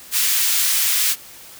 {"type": "high-pass noise", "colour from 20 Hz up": "white", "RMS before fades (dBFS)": -18, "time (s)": [0.11, 1.16], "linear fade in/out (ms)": 50, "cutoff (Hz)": 1900, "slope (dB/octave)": 12, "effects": ["white hiss -41 dBFS RMS until 1.59 s"]}